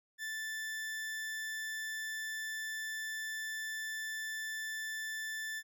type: tone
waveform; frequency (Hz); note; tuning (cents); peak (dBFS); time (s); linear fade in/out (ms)
40% pulse; 1760; A6; 0; -37; 0.18-5.63; 50
effects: none